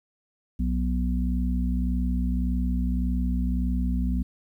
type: harmonic tone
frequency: 61.74 Hz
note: B1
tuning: in tune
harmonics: 1 / 3 / 4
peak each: -24 / -29 / -30 dBFS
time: 0.59-4.23 s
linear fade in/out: 10 ms
effects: 10-bit